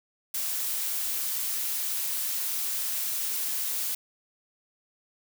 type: noise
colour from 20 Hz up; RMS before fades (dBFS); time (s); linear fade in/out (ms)
blue; -30; 0.34-3.95; 5
effects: none